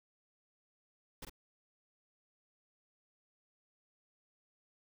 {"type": "noise with echo", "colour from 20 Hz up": "pink", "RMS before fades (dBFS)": -45, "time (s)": [1.22, 1.25], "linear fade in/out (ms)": 5, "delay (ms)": 47, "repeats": 1, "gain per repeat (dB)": -4, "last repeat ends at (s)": 1.297, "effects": []}